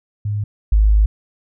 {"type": "tone pair in turn", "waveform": "sine", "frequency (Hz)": [103.9, 52.37], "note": ["G#2", "G#1"], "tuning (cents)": [1, 15], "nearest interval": "octave", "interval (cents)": 1186, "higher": "first", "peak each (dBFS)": [-18, -9], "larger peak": "second", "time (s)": [[0.25, 0.44], [0.72, 1.06]], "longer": "second", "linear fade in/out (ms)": 5, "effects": []}